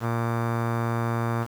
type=tone with low-pass filter; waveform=sawtooth; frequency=116.54 Hz; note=A#2; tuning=in tune; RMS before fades=-26 dBFS; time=0-1.47 s; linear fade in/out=50 ms; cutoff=1300 Hz; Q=2.4; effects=7-bit